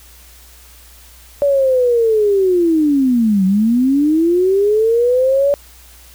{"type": "linear two-way sweep", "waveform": "sine", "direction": "down then up", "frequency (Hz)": [575, 185, 575], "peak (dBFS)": -10, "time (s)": [1.42, 5.54], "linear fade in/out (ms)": 0, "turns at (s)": 3.45, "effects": ["added 60 Hz sine -43 dBFS peak until 6.14 s", "white hiss -44 dBFS RMS until 6.14 s"]}